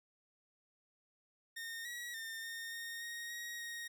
sawtooth tone with pitch steps, 1835 / 1918 / 1812 / 1833 / 1845 / 1868 / 1888 / 1871 Hz, A#6 / A#6 / A#6 / A#6 / A#6 / A#6 / A#6 / A#6, -28 / +49 / -50 / -30 / -18 / +3 / +22 / +6 cents, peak -39 dBFS, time 1.56-3.88 s, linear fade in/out 10 ms, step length 290 ms, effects none

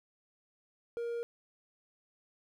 triangle tone, 470 Hz, A#4, 14 cents sharp, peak -32 dBFS, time 0.97-1.23 s, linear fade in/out 0 ms, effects 12-bit

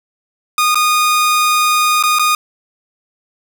sawtooth tone with dropouts, 1230 Hz, D#6, 20 cents flat, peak -7 dBFS, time 0.58-2.35 s, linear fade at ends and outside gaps 2 ms, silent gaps 0.746-0.755 / 2.027-2.036 / 2.187-2.194 s, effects none

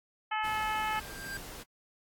harmonic tone, 431.6 Hz, A4, 33 cents flat, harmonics 2 / 3 / 4 / 5 / 6 / 7, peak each -32 / -36 / -38 / -40 / -42 / -43 dBFS, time 0.31-1 s, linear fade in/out 10 ms
pink noise, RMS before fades -45 dBFS, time 0.43-1.64 s, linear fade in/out 20 ms
square tone with exponential growth, 1589 Hz, G6, 23 cents sharp, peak -36 dBFS, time 0.58-1.37 s, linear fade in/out 2 ms, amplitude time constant 170 ms
effects AAC 64 kbps

